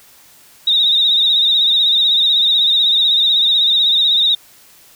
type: tone with vibrato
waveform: sine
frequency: 3729 Hz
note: A#7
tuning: in tune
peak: -10 dBFS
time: 0.67-4.35 s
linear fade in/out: 5 ms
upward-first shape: sine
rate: 16 Hz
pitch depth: 64 cents each way
effects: white hiss -46 dBFS RMS until 4.95 s